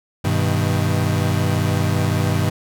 35% pulse chord, G augmented, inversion none, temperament equal with one note detuned, 98 / 123.47 / 156.01 Hz, G2 / B2 / D#3, 0 / 0 / +5 cents, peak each -18 / -21 / -20 dBFS, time 0.24-2.5 s, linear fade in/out 10 ms, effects none

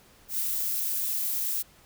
violet noise with ADSR envelope, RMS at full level -27 dBFS, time 0.28-1.63 s, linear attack 110 ms, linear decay 18 ms, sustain -2 dB, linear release 21 ms, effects pink hiss -57 dBFS RMS until 1.85 s

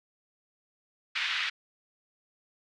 pink band-pass noise, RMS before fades -31 dBFS, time 1.15-1.5 s, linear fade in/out 10 ms, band 1600 to 3700 Hz, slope 24 dB/octave, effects none

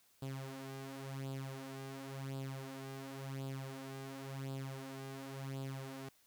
sawtooth tone with flanger, 134.8 Hz, C#3, 48 cents flat, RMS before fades -45 dBFS, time 0.22-6.09 s, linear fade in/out 5 ms, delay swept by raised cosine 0.24 to 4.94 ms, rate 0.93 Hz, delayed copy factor +0.7, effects white hiss -70 dBFS RMS until 6.26 s

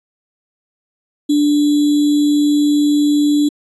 sine tone with sample-and-hold, 293.7 Hz, D4, in tune, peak -10 dBFS, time 1.29-3.49 s, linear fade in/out 10 ms, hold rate 3675 Hz, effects resampled to 24000 Hz

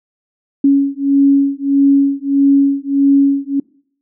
sine beating tone pair, 277.2 / 278.8 Hz, C#4 / C#4, 0 / +10 cents, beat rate 1.6 Hz, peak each -12 dBFS, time 0.64-3.6 s, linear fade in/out 5 ms, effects noise-tail reverb RT60 0.6 s tail -24 dB re dry

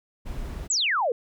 brown noise, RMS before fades -33 dBFS, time 0.25-0.68 s, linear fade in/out 20 ms
sine exponential sweep, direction down, 8120 to 439.4 Hz, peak -21 dBFS, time 0.7-1.12 s, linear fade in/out 2 ms
effects none

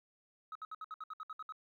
sine tone bursts, 1275 Hz, D#6, 42 cents sharp, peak -39 dBFS, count 11, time 0.52-1.523 s, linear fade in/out 2 ms, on 33 ms, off 64 ms, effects tanh soft clip ceiling -40 dBFS + 13-bit

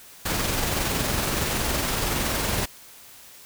pink noise with amplitude modulation, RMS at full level -24 dBFS, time 0.25-2.66 s, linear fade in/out 10 ms, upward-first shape sine, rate 21.5 Hz, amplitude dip 30%, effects white hiss -47 dBFS RMS until 3.45 s

